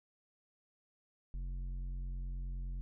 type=tone with tanh clipping; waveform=sine; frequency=44.89 Hz; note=F1; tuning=48 cents sharp; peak=-39 dBFS; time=1.34-2.81 s; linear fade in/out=0 ms; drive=9 dB; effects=none